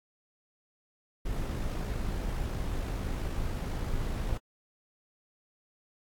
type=noise with amplitude modulation; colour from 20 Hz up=brown; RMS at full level=-31 dBFS; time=1.25-4.38 s; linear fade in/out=10 ms; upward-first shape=sine; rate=54 Hz; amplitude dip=30%; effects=AAC 64 kbps